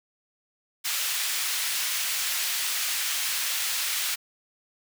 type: high-pass noise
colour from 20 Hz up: pink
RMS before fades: -28 dBFS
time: 0.84-4.16 s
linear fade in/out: 20 ms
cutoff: 2200 Hz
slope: 12 dB/octave
effects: none